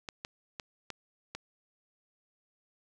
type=clicks; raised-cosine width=0.2 ms; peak=-21 dBFS; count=5; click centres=0.088 / 0.249 / 0.598 / 0.903 / 1.35 s; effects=none